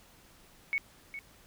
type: tone with echo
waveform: sine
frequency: 2217 Hz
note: C#7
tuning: in tune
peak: -27 dBFS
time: 0.73-0.78 s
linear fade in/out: 0 ms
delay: 410 ms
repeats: 1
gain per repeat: -11 dB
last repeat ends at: 1.19 s
effects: pink hiss -59 dBFS RMS until 1.46 s